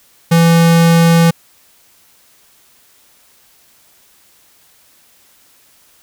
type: tone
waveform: square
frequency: 167.1 Hz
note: E3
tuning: 24 cents sharp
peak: -7 dBFS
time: 0.31-1.31 s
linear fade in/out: 10 ms
effects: white hiss -50 dBFS RMS until 6.02 s